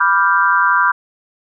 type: chord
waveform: sine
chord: G dominant seventh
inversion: first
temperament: equal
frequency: 987.8 / 1174.7 / 1396.9 / 1568 Hz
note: B5 / D6 / F6 / G6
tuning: 0 / 0 / 0 / 0 cents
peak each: -16 dBFS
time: 0-0.92 s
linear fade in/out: 10 ms
effects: none